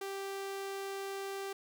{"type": "tone", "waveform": "sawtooth", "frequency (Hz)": 392, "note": "G4", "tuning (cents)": 0, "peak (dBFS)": -34, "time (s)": [0.01, 1.53], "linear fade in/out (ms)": 5, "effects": []}